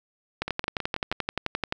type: two click trains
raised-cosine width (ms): 0.3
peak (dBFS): -10 / -14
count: 16 / 5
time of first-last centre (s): 0.42-1.724 / 0.48-1.125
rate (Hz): 11.5 / 6.2
effects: none